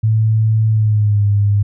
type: tone with pitch glide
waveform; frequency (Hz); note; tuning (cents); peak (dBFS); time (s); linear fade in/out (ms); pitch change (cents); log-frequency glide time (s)
sine; 110 to 102.04; A2 to G#2; 0 to -30; -10; 0.03-1.63; 10; -130; 0.69-1.25
effects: none